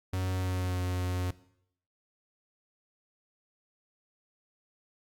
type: tone with pitch glide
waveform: 45% pulse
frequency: 93 to 90.72 Hz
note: F#2 to F#2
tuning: +9 to -34 cents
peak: -29 dBFS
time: 0.13-1.31 s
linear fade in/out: 5 ms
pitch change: -43 cents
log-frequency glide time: 0.3-0.82 s
effects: noise-tail reverb RT60 0.7 s tail -18 dB re dry + Opus 48 kbps